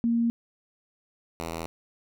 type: tone pair in turn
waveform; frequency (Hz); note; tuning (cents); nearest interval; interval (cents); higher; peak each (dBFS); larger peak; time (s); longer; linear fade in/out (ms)
sine / 5% pulse; 233.1 / 82.56; A#3 / E2; 0 / +3; octave + tritone; 1797; first; -21; neither; 0.04-0.3 / 1.4-1.66; neither; 0
effects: none